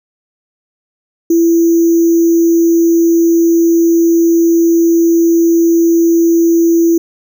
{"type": "tone with sample-and-hold", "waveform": "sine", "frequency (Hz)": 335, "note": "E4", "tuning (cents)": 28, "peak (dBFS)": -6, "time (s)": [1.3, 6.98], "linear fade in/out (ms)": 5, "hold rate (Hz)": 6300, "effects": []}